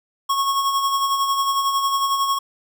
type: tone with tremolo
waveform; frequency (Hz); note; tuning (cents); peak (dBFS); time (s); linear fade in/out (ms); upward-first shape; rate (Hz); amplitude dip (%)
square; 1098; C#6; -17; -17; 0.29-2.39; 10; sine; 11; 45
effects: none